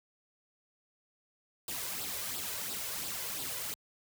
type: noise with flanger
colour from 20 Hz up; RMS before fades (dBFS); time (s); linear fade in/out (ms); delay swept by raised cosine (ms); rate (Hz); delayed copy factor
white; -38; 1.68-3.74; 2; 0.23 to 2.03; 2.9; +0.6
effects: high-pass 60 Hz 12 dB/octave